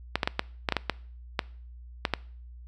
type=clicks; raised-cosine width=0.3 ms; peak=-8 dBFS; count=11; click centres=0.156 / 0.232 / 0.275 / 0.394 / 0.688 / 0.723 / 0.767 / 0.897 / 1.392 / 2.052 / 2.137 s; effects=noise-tail reverb RT60 0.5 s tail -22 dB re dry + added 60 Hz sine -43 dBFS peak until 2.67 s